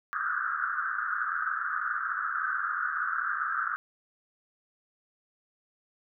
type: band-pass noise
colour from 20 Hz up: white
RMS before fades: -31 dBFS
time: 0.13-3.76 s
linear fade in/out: 0 ms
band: 1200 to 1600 Hz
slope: 96 dB/octave
effects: none